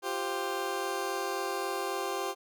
20% pulse chord, F suspended second, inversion none, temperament just, 349.2 / 392.9 / 523.8 Hz, F4 / G4 / C5, 0 / +4 / +2 cents, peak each -33 / -29 / -33 dBFS, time 0.02-2.35 s, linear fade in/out 50 ms, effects none

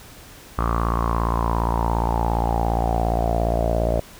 sawtooth tone with low-pass filter sweep, 57.3 Hz, A#1, 29 cents flat, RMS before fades -21 dBFS, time 0.58-4 s, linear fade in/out 5 ms, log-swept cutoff 1200 to 610 Hz, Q 8.2, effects pink hiss -44 dBFS RMS until 4.19 s

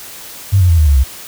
sine tone with pitch steps, 98 / 90.39 / 83.37 / 76.89 / 70.92 / 65.41 Hz, G2 / F#2 / E2 / D#2 / C#2 / C2, 0 / -40 / +20 / -20 / +40 / 0 cents, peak -6 dBFS, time 0.52-1.042 s, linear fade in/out 20 ms, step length 87 ms, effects white hiss -32 dBFS RMS until 1.27 s

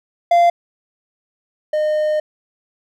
triangle tone pair in turn, 691 / 611.2 Hz, F5 / D#5, -19 / -31 cents, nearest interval major second, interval 212 cents, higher first, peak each -7 / -13 dBFS, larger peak first, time 0.31-0.5 / 1.73-2.2 s, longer second, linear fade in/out 5 ms, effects none

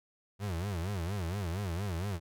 35% pulse tone with vibrato, 92.2 Hz, F#2, 6 cents flat, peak -31 dBFS, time 0.39-2.2 s, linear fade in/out 50 ms, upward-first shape sine, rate 4.3 Hz, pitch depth 210 cents each way, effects none

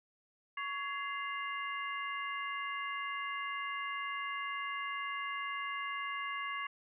harmonic tone with a mistuned harmonic, 560 Hz, C#5, 18 cents sharp, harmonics 2 / 3 / 4 / 5, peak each -39 / -44 / -41 / -46 dBFS, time 0.57-6.67 s, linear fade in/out 5 ms, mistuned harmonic 4, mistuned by -130 cents, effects none

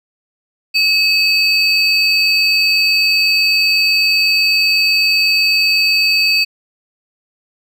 triangle tone pair together, 2574 / 4586 Hz, E7 / D8, -42 / -42 cents, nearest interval minor seventh, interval 1000 cents, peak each -12 dBFS, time 0.74-6.45 s, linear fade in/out 20 ms, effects none

